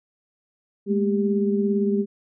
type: tone cluster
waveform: sine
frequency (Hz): 205.6 / 223.2 / 396.9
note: G#3 / A3 / G4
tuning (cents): -17 / +25 / +22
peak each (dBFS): -21 / -29 / -23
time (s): 0.86-2.06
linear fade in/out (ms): 50
effects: none